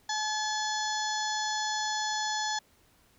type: harmonic tone with a mistuned harmonic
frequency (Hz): 857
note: A5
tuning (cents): -46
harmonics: 1 / 2 / 4 / 5 / 6 / 7 / 8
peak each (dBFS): -32 / -35 / -38 / -39 / -40 / -40 / -41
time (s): 0.09-2.59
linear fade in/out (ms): 5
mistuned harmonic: 6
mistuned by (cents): +18
effects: pink hiss -64 dBFS RMS until 3.18 s

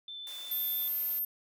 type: tone with vibrato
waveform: sine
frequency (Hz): 3532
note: A7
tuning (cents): +6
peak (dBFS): -40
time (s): 0.08-0.88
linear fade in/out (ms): 2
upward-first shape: triangle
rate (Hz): 6.1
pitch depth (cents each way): 9
type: high-pass noise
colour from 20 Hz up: white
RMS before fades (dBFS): -49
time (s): 0.27-1.19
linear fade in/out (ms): 0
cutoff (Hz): 340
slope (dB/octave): 12
type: tone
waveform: sine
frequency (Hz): 13290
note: G#9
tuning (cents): 0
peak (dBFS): -30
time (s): 0.51-1.25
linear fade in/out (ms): 5
effects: none

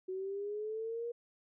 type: linear sweep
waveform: sine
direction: up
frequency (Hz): 370 to 476.8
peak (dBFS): -36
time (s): 0.08-1.12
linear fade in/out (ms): 10
effects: none

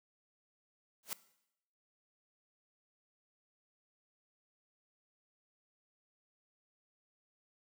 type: noise with exponential growth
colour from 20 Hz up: white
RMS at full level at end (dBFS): -34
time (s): 1.03-1.13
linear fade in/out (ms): 1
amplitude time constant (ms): 20
effects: noise-tail reverb RT60 0.8 s tail -18 dB re dry + high-pass 150 Hz 12 dB/octave

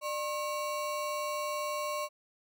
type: ring-modulated tone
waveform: square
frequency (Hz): 839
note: G#5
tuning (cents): +17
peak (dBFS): -30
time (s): 0.01-2.09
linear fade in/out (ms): 50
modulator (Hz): 241
effects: none

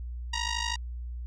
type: ring-modulated tone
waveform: 10% pulse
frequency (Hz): 943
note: A#5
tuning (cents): +20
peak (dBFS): -18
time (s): 0.33-0.76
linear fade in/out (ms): 5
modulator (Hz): 26.2
effects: added 60 Hz sine -34 dBFS peak until 1.26 s + resampled to 22050 Hz

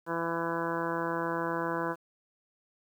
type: harmonic tone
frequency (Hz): 167.2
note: E3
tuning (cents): +25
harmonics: 1 / 2 / 3 / 4 / 5 / 6 / 7 / 8 / 9 / 10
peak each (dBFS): -40 / -35 / -36 / -40 / -43 / -35 / -42 / -43 / -39 / -44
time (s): 0.06-1.96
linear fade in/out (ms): 50
effects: 10-bit

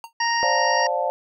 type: tone with exponential decay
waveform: square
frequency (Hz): 923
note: A#5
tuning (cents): -17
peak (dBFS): -31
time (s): 0.04-0.13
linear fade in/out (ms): 1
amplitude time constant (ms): 18
type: harmonic tone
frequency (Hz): 932.3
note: A#5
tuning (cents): 0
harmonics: 1 / 2 / 3 / 5 / 6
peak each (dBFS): -22 / -24 / -33 / -31 / -28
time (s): 0.2-0.87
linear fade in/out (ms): 5
type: chord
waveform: sine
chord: D minor seventh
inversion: third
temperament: just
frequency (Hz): 528.6 / 587.3 / 704.8 / 881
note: C5 / D5 / F5 / A5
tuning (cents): +18 / 0 / +16 / +2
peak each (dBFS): -26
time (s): 0.43-1.1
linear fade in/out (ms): 0
effects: none

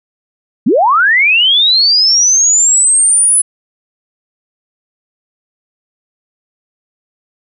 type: linear sweep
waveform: sine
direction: up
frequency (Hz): 177.9 to 10130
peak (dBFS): -6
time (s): 0.66-3.42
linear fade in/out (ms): 10
effects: none

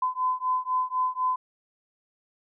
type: beating tone pair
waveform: sine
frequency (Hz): 1015 / 1019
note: B5 / C6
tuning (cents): +47 / -46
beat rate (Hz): 4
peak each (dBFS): -27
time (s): 0.02-1.36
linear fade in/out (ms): 5
effects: none

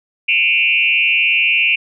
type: tone with frequency modulation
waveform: sine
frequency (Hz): 2565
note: E7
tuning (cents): -48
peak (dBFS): -11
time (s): 0.28-1.76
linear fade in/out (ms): 10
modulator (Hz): 139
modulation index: 1.9
effects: none

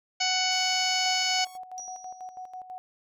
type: harmonic tone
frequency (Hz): 743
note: F#5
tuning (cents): +7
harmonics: 1 / 2 / 3 / 4 / 5 / 6 / 7 / 8 / 9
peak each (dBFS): -30 / -37 / -31 / -31 / -41 / -31 / -31 / -38 / -34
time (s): 0.2-1.45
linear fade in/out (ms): 10
type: tone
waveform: 5% pulse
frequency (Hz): 1108.7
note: C#6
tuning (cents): 0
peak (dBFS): -37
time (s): 0.5-1.58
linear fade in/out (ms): 20
type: tone with tremolo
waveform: sine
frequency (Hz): 740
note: F#5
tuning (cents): 0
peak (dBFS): -36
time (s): 1.06-2.78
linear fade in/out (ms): 0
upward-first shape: square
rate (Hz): 6.1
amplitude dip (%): 65
type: tone with exponential decay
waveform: sine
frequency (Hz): 5800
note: F#8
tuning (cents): -35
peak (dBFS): -35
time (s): 1.78-2.61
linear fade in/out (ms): 0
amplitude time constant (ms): 180
effects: none

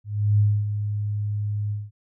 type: tone with ADSR envelope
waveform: sine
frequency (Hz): 104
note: G#2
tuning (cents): +3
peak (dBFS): -14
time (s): 0.04-1.91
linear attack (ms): 350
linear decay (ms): 260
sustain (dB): -9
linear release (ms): 200
effects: none

